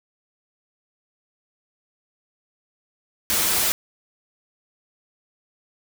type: noise with comb filter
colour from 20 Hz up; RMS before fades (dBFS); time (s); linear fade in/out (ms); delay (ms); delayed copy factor
white; -21; 3.3-3.72; 0; 7.3; -0.7
effects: none